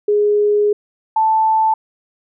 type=tone pair in turn; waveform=sine; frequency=415.3 / 880 Hz; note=G#4 / A5; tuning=0 / 0 cents; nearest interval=octave + minor second; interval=1300 cents; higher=second; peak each=-11 dBFS; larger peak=neither; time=0.08-0.73 / 1.16-1.74 s; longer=first; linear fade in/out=5 ms; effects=none